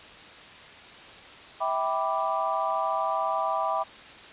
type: chord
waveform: sine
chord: E minor seventh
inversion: none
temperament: equal with one note detuned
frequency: 650.6 / 784 / 987.8 / 1174.7 Hz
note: E5 / G5 / B5 / D6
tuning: -23 / 0 / 0 / 0 cents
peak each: -30 dBFS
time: 1.6-3.84 s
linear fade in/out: 20 ms
effects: white hiss -46 dBFS RMS until 4.32 s + resampled to 8000 Hz